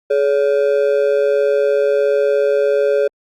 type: ring-modulated tone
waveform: triangle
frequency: 493.9 Hz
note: B4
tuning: in tune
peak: -7 dBFS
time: 0.1-3.08 s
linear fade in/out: 10 ms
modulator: 70.7 Hz
effects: Opus 48 kbps